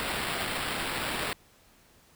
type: noise with sample-and-hold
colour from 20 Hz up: white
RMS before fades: -32 dBFS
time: 0-1.33 s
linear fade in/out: 0 ms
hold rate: 6300 Hz
effects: pink hiss -60 dBFS RMS until 2.15 s